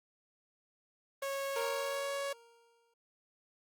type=tone with pitch glide; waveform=sawtooth; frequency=550 to 558 Hz; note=C#5 to C#5; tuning=-14 to +11 cents; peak=-31 dBFS; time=1.22-2.33 s; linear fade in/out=5 ms; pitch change=+25 cents; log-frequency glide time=1.55-2.1 s
type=tone with exponential decay; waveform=25% pulse; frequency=466.2 Hz; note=A#4; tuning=in tune; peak=-30 dBFS; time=1.56-2.94 s; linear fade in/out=5 ms; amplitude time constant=300 ms
effects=Opus 24 kbps